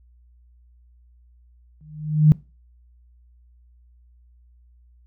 sine tone with exponential growth, 152.9 Hz, D#3, 30 cents flat, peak -6 dBFS, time 1.81-2.32 s, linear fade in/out 0 ms, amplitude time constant 110 ms, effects noise-tail reverb RT60 0.3 s tail -22 dB re dry + added 60 Hz sine -51 dBFS peak until 5.06 s

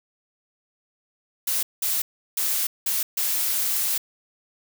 blue noise bursts at uneven times, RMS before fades -24 dBFS, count 5, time 1.47-1.63 / 1.82-2.02 / 2.37-2.67 / 2.86-3.03 / 3.17-3.98 s, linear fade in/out 5 ms, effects none

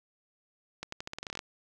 accelerating click train, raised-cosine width 0.2 ms, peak -20 dBFS, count 13, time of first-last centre 0.83-1.392 s, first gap 94 ms, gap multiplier 0.86, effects none

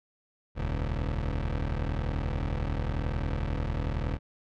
20% pulse tone pair together, 40.97 / 70.8 Hz, E1 / C#2, -10 / +37 cents, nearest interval major sixth, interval 947 cents, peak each -25 / -28 dBFS, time 0.55-4.19 s, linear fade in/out 50 ms, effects low-pass 3000 Hz 12 dB/octave

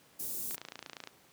white band-stop noise, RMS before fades -38 dBFS, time 0.19-0.56 s, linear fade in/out 10 ms, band 330 to 8600 Hz, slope 12 dB/octave
click train, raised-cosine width 0.2 ms, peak -25 dBFS, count 17, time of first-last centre 0.51-1.073 s, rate 28.4 Hz
effects pink hiss -62 dBFS RMS until 1.32 s + high-pass 150 Hz 12 dB/octave

